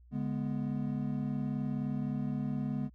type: chord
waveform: triangle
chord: G# diminished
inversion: second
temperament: equal with one note detuned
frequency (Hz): 143.4 / 207.7 / 246.9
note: D3 / G#3 / B3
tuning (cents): -41 / 0 / 0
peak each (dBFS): -34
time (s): 0.11-2.9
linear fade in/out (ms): 50
effects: added 60 Hz sine -55 dBFS peak until 2.94 s